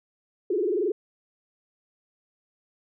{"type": "tone with frequency modulation", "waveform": "sine", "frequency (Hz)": 387.7, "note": "G4", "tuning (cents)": -19, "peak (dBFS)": -22, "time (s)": [0.5, 0.92], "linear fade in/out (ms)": 5, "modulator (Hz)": 21.7, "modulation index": 2.3, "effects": []}